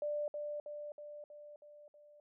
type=tone with echo; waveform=sine; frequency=591 Hz; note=D5; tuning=11 cents sharp; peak=-34 dBFS; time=0.02-0.28 s; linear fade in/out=2 ms; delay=320 ms; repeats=6; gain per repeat=-4 dB; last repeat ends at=2.2 s; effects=none